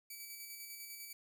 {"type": "tone with tremolo", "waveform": "5% pulse", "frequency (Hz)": 2300, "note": "D7", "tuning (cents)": -37, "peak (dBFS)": -36, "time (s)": [0.1, 1.13], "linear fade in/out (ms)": 5, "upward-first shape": "square", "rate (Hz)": 10, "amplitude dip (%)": 30, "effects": []}